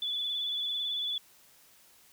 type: tone with vibrato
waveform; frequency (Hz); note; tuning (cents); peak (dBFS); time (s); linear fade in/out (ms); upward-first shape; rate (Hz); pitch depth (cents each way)
sine; 3450; A7; -35; -30; 0.02-1.18; 2; triangle; 18; 40
effects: white hiss -60 dBFS RMS until 2.12 s